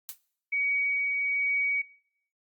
blue noise with exponential decay, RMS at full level -34 dBFS, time 0.09-0.19 s, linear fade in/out 0 ms, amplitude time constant 21 ms
sine tone with tremolo, 2257 Hz, C#7, 31 cents sharp, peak -24 dBFS, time 0.52-1.82 s, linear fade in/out 10 ms, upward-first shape triangle, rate 1.2 Hz, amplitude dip 25%
effects noise-tail reverb RT60 0.7 s tail -22 dB re dry + Opus 48 kbps

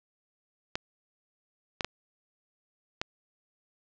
clicks, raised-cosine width 0.2 ms, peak -12 dBFS, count 4, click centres 0.755 / 1.808 / 1.846 / 3.015 s, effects low-pass 5000 Hz 12 dB/octave

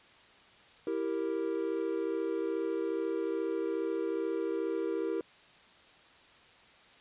triangle chord, E diminished, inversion none, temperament equal, 329.6 / 392 / 466.2 Hz, E4 / G4 / Bb4, 0 / 0 / 0 cents, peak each -33 dBFS, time 0.87-5.21 s, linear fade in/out 2 ms, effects white hiss -58 dBFS RMS until 7 s + resampled to 8000 Hz

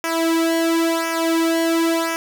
sawtooth tone with flanger, 329.6 Hz, E4, in tune, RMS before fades -19 dBFS, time 0.04-2.16 s, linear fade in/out 0 ms, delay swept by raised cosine 0.24 to 2.24 ms, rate 0.96 Hz, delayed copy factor -0.85, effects none

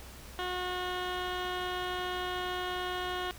15% pulse tone with low-pass filter, 362.7 Hz, F#4, 34 cents flat, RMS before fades -35 dBFS, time 0.39-3.31 s, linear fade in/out 0 ms, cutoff 2900 Hz, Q 3.1, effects added 62 Hz sine -50 dBFS peak until 3.38 s + pink hiss -50 dBFS RMS until 3.38 s

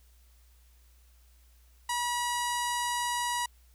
sawtooth tone with low-pass filter, 966 Hz, B5, 39 cents flat, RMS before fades -31 dBFS, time 1.89-3.46 s, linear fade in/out 5 ms, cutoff 10000 Hz, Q 2, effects added 60 Hz sine -57 dBFS peak until 3.74 s + white hiss -67 dBFS RMS until 3.74 s

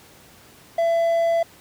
triangle tone, 670 Hz, E5, 28 cents sharp, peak -15 dBFS, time 0.78-1.43 s, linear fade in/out 5 ms, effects pink hiss -49 dBFS RMS until 1.6 s + high-pass 80 Hz 12 dB/octave

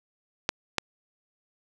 clicks, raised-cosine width 0.2 ms, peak -6 dBFS, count 2, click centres 0.491 / 0.783 s, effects none

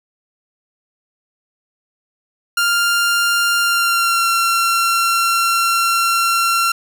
sawtooth tone with pitch glide, 1396.9 to 1365 Hz, F6 to F6, 0 to -40 cents, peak -10 dBFS, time 2.57-6.72 s, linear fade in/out 5 ms, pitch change -40 cents, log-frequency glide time 3.6-4.28 s, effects none

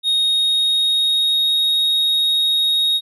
triangle tone with pitch glide, 3729 to 3753 Hz, A#7 to A#7, 0 to +11 cents, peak -13 dBFS, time 0.03-3.01 s, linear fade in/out 50 ms, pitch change +11 cents, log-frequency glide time 0.13-1.59 s, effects none

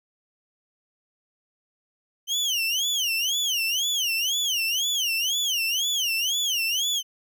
30% pulse tone with vibrato, 3037 Hz, F#7, 44 cents sharp, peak -20 dBFS, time 2.27-7.03 s, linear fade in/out 50 ms, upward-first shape sine, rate 2 Hz, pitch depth 230 cents each way, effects none

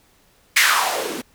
blue noise with band-pass filter sweep, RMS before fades -19 dBFS, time 0.56-1.22 s, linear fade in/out 10 ms, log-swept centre 2200 to 240 Hz, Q 3.2, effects pink hiss -57 dBFS RMS until 1.34 s

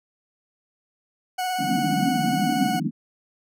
40% pulse tone with vibrato, 736 Hz, F#5, 9 cents flat, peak -23 dBFS, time 1.38-2.8 s, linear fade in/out 10 ms, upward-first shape square, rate 17 Hz, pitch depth 14 cents each way
white band-pass noise, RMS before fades -24 dBFS, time 1.58-2.91 s, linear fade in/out 50 ms, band 150 to 300 Hz, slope 96 dB/octave
effects none

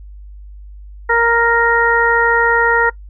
harmonic tone, 466.2 Hz, A#4, in tune, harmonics 1 / 2 / 3 / 4, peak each -16 / -16 / -16 / -16 dBFS, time 1.09-2.9 s, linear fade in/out 10 ms, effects noise-tail reverb RT60 0.1 s tail -21 dB re dry + added 50 Hz sine -32 dBFS peak until 3.09 s

